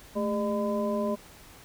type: harmonic tone with a mistuned harmonic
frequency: 202.3 Hz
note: G#3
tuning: 45 cents flat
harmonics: 1 / 2 / 3 / 5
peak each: -29 / -33 / -30 / -36 dBFS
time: 0.15-1.16 s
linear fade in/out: 20 ms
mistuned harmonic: 1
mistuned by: +130 cents
effects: pink hiss -51 dBFS RMS until 1.64 s